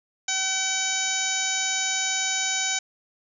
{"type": "harmonic tone with a mistuned harmonic", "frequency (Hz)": 762, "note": "G5", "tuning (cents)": -49, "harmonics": [1, 2, 3, 4, 5, 6, 7, 8, 9], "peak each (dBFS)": [-35, -33, -31, -34, -33, -39, -35, -30, -28], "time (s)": [0.28, 2.79], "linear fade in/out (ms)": 5, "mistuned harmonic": 9, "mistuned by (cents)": 20, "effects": []}